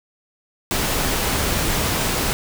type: noise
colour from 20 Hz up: pink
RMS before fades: -21 dBFS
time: 0.71-2.33 s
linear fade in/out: 0 ms
effects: none